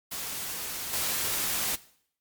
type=noise with level steps; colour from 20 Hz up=white; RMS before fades=-35 / -29 dBFS; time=0.11-1.76 s; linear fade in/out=10 ms; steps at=0.93 s; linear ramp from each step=2 ms; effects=noise-tail reverb RT60 0.6 s tail -18 dB re dry + MP3 96 kbps

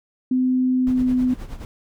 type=tone with pitch glide; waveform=sine; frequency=255.4 to 252.3 Hz; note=C4 to B3; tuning=-42 to +37 cents; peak=-16 dBFS; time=0.31-1.34 s; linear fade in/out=5 ms; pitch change=-21 cents; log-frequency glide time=0.77-1.19 s
type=noise with tremolo; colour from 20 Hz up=brown; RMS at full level=-31 dBFS; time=0.87-1.65 s; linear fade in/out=0 ms; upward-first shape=sine; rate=9.5 Hz; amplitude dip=70%
effects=none

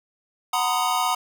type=chord; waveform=square; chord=B major seventh; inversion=second; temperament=equal with one note detuned; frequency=740 / 932.3 / 1010.9 / 1244.5 Hz; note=F#5 / A#5 / B5 / D#6; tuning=0 / 0 / +40 / 0 cents; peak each=-27 dBFS; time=0.53-1.15 s; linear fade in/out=5 ms; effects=none

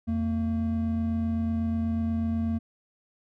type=tone pair together; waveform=triangle; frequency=85.1 / 227.2 Hz; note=F2 / A#3; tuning=-44 / -44 cents; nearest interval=octave + perfect fourth; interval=1700 cents; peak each=-28 / -24 dBFS; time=0.07-2.59 s; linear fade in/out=20 ms; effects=none

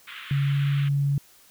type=band-pass noise; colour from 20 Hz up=white; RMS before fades=-40 dBFS; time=0.07-0.89 s; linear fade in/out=10 ms; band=1200 to 3400 Hz; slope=48 dB/octave
type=tone with pitch glide; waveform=sine; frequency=140 to 141.06 Hz; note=C#3 to C#3; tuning=+18 to +31 cents; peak=-20 dBFS; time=0.31-1.18 s; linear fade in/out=2 ms; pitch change=+13 cents; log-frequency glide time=0.44-0.62 s
effects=white hiss -55 dBFS RMS until 1.5 s

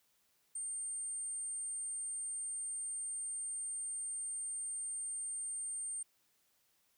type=tone; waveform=sine; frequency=8740 Hz; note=C#9; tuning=26 cents flat; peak=-38 dBFS; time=0.55-6.03 s; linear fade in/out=5 ms; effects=white hiss -75 dBFS RMS until 6.97 s

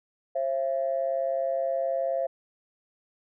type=tone pair together; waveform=sine; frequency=535 / 674 Hz; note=C5 / E5; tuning=+38 / +38 cents; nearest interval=major third; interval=400 cents; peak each=-27 dBFS; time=0.35-2.27 s; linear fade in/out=10 ms; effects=tanh soft clip ceiling -17 dBFS

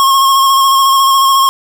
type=tone with vibrato; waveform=square; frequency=1083 Hz; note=C#6; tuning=41 cents flat; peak=-7 dBFS; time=0-1.49 s; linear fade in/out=0 ms; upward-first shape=square; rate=14 Hz; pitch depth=20 cents each way; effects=none

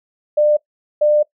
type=tone pair in turn; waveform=sine; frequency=598 / 598 Hz; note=D5 / D5; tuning=+31 / +31 cents; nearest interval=unison; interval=0 cents; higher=neither; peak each=-10 / -10 dBFS; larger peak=neither; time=0.37-0.57 / 1.01-1.23 s; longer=second; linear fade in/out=10 ms; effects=noise-tail reverb RT60 0.1 s tail -21 dB re dry

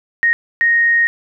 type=tone bursts at uneven times; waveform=sine; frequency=1864.7 Hz; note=A#6; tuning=in tune; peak=-10 dBFS; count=2; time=0.23-0.33 / 0.61-1.07 s; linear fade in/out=0 ms; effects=none

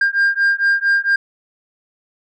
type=beating tone pair; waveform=sine; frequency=1600 / 1604.4 Hz; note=G6 / G6; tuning=+35 / +40 cents; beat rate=4.4 Hz; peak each=-14 dBFS; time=0.01-1.16 s; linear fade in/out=5 ms; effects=tanh soft clip ceiling -10 dBFS

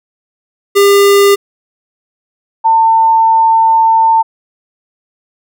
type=tone pair in turn; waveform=square / sine; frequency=401 / 898.5 Hz; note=G4 / A5; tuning=+39 / +36 cents; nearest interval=octave + major second; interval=1397 cents; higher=second; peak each=-5 dBFS; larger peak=neither; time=0.75-1.36 / 2.64-4.23 s; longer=second; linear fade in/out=20 ms; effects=none

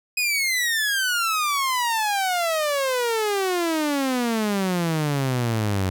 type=exponential sweep; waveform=sawtooth; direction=down; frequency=2521 to 91.7 Hz; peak=-17 dBFS; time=0.17-5.9 s; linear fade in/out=5 ms; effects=none

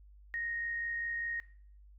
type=tone with amplitude modulation; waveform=sine; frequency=1864.7 Hz; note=A#6; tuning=in tune; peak=-33 dBFS; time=0.34-1.4 s; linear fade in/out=0 ms; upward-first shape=sine; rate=65 Hz; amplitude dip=30%; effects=noise-tail reverb RT60 0.5 s tail -17 dB re dry + added 50 Hz sine -54 dBFS peak until 1.98 s

